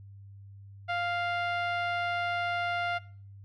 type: tone with low-pass filter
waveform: 10% pulse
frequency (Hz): 698.5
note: F5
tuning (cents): 0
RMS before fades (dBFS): -31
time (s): 0.88-2.99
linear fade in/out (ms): 20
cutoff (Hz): 1800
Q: 0.59
effects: noise-tail reverb RT60 0.5 s tail -21 dB re dry + added 99 Hz sine -46 dBFS peak until 3.44 s